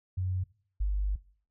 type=tone pair in turn; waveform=sine; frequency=92.5 / 49.6 Hz; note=F#2 / G1; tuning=0 / +21 cents; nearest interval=major seventh; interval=1079 cents; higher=first; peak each=-28 / -25 dBFS; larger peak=second; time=0.17-0.44 / 0.8-1.16 s; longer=second; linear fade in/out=10 ms; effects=noise-tail reverb RT60 0.5 s tail -20 dB re dry